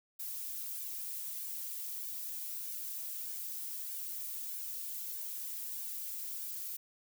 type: noise with flanger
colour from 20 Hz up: violet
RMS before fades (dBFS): -41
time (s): 0.19-6.77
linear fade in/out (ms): 10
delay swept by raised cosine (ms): 1.5 to 3.2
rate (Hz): 1.6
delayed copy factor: -0.65
effects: none